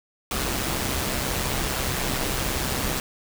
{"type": "noise with amplitude modulation", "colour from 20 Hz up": "pink", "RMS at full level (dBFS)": -24, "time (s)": [0.31, 3], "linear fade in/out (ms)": 2, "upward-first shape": "sine", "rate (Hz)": 131, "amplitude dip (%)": 50, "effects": []}